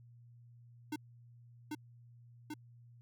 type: tone with echo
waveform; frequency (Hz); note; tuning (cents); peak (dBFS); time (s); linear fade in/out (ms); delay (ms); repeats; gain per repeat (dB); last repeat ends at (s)
square; 302.4; D#4; -49; -37; 0.92-0.96; 5; 790; 2; -2; 2.54
effects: added 119 Hz sine -56 dBFS peak until 3.01 s